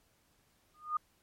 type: tone with exponential growth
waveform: sine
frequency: 1224 Hz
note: D#6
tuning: 29 cents flat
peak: -26 dBFS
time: 0.74-0.97 s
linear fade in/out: 5 ms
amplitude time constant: 48 ms
effects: pink hiss -71 dBFS RMS until 1.22 s + MP3 64 kbps